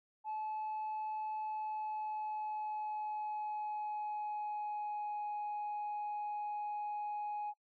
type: tone with pitch glide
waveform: sine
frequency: 862 to 835 Hz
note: A5 to G#5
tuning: -36 to +9 cents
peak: -35 dBFS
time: 0.24-7.54 s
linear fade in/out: 50 ms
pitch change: -55 cents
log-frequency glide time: 1.39-5.25 s
effects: noise-tail reverb RT60 0.1 s tail -23 dB re dry + tanh soft clip ceiling -35 dBFS